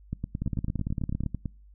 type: two click trains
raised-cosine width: 5 ms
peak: -17 / -18 dBFS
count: 16 / 13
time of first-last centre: 0.42-1.263 / 0.13-1.457 s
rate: 17.8 / 9.04 Hz
effects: noise-tail reverb RT60 0.4 s tail -26 dB re dry + added 50 Hz sine -50 dBFS peak until 1.74 s